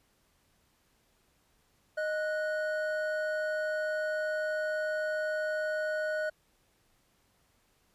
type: tone pair together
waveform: triangle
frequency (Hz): 618.9 / 1472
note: D#5 / F#6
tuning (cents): -9 / -9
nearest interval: octave + minor third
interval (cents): 1500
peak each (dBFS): -29 / -33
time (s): 1.97-6.3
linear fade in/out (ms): 10
effects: pink hiss -70 dBFS RMS until 7.94 s + resampled to 32000 Hz